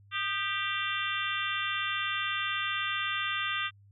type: harmonic tone with a mistuned harmonic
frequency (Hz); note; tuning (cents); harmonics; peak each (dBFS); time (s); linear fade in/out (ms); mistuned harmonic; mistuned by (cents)
392; G4; 0; 3 / 4 / 5 / 6 / 7 / 8 / 9; -35 / -36 / -37 / -40 / -36 / -39 / -38; 0.11-3.71; 50; 3; +68
effects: added 100 Hz sine -55 dBFS peak until 3.91 s